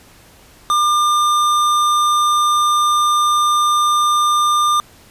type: tone with tanh clipping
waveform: sine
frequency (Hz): 1200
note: D6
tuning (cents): +37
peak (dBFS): -14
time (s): 0.7-4.8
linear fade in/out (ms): 0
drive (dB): 18
effects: pink hiss -46 dBFS RMS until 5.1 s + resampled to 32000 Hz